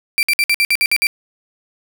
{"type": "tone bursts", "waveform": "35% pulse", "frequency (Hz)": 2349, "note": "D7", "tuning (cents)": 0, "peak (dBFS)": -10, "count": 9, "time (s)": [0.18, 1.069], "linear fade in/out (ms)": 0, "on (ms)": 49, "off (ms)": 56, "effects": []}